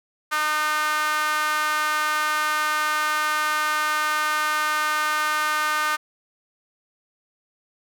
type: tone with high-pass filter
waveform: sawtooth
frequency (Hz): 304.6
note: D#4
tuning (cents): -37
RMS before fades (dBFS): -23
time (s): 0.31-5.97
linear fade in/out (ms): 20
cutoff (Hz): 1300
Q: 3.5
effects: none